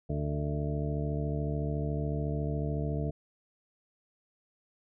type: harmonic tone with a mistuned harmonic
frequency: 73.9 Hz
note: D2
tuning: 11 cents sharp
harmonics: 1 / 2 / 3 / 4 / 5 / 6 / 8 / 9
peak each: -35 / -32 / -42 / -39 / -48 / -39 / -45 / -42 dBFS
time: 0.09-3.11 s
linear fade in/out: 10 ms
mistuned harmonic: 8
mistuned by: +16 cents
effects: none